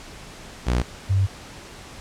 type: tone pair in turn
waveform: sawtooth / sine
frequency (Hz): 61 / 96.83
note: B1 / G2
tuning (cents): -21 / -21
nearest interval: minor sixth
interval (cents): 800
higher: second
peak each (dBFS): -15 / -16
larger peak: first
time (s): 0.66-0.83 / 1.09-1.27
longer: second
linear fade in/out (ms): 20
effects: pink hiss -41 dBFS RMS until 2 s + low-pass 8000 Hz 12 dB/octave